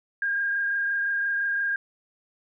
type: tone with frequency modulation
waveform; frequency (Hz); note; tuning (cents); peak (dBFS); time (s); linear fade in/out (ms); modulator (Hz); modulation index
sine; 1614; G#6; -50; -23; 0.22-1.76; 2; 25.8; 0.89
effects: none